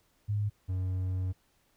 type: tone pair in turn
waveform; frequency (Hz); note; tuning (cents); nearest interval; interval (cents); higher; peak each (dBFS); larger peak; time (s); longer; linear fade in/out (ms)
sine / triangle; 103.83 / 92.72; G#2 / F#2; 0 / +4; major second; 196; first; -27; neither; 0.28-0.5 / 0.68-1.33; second; 20
effects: pink hiss -70 dBFS RMS until 1.76 s